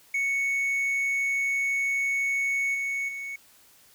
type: tone with level steps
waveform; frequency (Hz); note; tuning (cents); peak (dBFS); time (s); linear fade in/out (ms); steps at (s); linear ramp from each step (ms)
triangle; 2217; C#7; 0; -22 / -25 / -31; 0.14-3.36; 5; 2.74 / 3.08; 10
effects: white hiss -57 dBFS RMS until 3.94 s